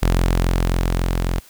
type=tone with level ramp; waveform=sawtooth; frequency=43.65 Hz; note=F1; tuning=in tune; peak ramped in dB=-10 to -15 dBFS; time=0.02-1.4 s; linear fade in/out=10 ms; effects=white hiss -48 dBFS RMS until 1.49 s